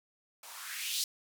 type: noise with band-pass filter sweep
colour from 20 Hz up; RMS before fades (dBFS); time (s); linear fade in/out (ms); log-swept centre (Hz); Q
violet; -38; 0.43-1.04; 2; 680 to 4600; 2.7
effects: none